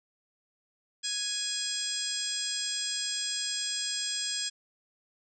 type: harmonic tone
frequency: 830.6 Hz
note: G#5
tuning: in tune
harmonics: 2 / 3 / 4 / 5 / 6 / 7 / 8 / 9 / 10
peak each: -43 / -45 / -36 / -43 / -35 / -44 / -45 / -36 / -42 dBFS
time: 1.03-4.5 s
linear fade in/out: 20 ms
effects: none